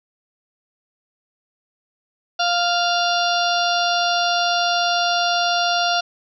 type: harmonic tone with a mistuned harmonic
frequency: 698.5 Hz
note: F5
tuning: in tune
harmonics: 1 / 2 / 4 / 5 / 6 / 7 / 8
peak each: -20 / -23 / -26 / -27 / -28 / -28 / -29 dBFS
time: 2.39-6.01 s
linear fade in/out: 10 ms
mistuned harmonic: 7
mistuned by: -71 cents
effects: none